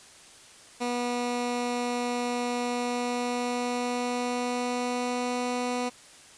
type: tone with pitch glide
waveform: 15% pulse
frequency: 243.4 to 246.7 Hz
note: B3 to B3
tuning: -25 to -2 cents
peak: -21 dBFS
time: 0.8-5.9 s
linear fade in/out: 20 ms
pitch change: +23 cents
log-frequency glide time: 2.57-5.42 s
effects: white hiss -51 dBFS RMS until 6.37 s + resampled to 22050 Hz